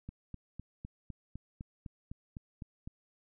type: click train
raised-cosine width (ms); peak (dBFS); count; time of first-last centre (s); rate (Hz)
5; -30; 12; 0.09-2.875; 3.95
effects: none